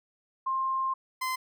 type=tone pair in turn; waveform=sine / 30% pulse; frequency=1058 / 1032.6 Hz; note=C6 / C6; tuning=+19 / -23 cents; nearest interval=unison; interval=42 cents; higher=first; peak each=-26 dBFS; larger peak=neither; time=0.46-0.94 / 1.21-1.36 s; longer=first; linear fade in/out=10 ms; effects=none